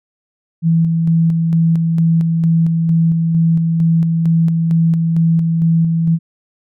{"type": "tone with tremolo", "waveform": "sine", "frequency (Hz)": 164.81, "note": "E3", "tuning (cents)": 0, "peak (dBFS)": -9, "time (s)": [0.62, 6.19], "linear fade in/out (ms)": 50, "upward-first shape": "square", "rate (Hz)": 2.2, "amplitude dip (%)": 30, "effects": []}